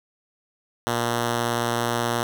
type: tone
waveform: 5% pulse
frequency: 118.5 Hz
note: A#2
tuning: 29 cents sharp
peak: -11 dBFS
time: 0.87-2.23 s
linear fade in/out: 0 ms
effects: 7-bit